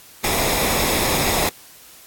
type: noise with comb filter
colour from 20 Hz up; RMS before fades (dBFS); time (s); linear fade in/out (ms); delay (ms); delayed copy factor
pink; -20; 0.24-1.49; 2; 0.67; -0.5
effects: white hiss -45 dBFS RMS until 2.06 s + AAC 64 kbps